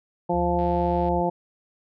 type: harmonic tone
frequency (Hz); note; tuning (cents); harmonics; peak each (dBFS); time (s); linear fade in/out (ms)
174.61; F3; 0; 1 / 2 / 3 / 4 / 5; -27 / -27 / -27 / -27 / -27; 0.29-1.3; 10
type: tone with pitch glide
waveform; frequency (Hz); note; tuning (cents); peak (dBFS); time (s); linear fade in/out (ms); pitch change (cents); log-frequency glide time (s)
sine; 73.7 to 72.6; D2 to D2; +7 to -19; -29; 0.32-1.23; 50; -26; 0.42-1.04
type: click train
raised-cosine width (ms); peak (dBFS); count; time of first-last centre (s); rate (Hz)
0.3; -31; 51; 0.59-1.085; 101
effects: none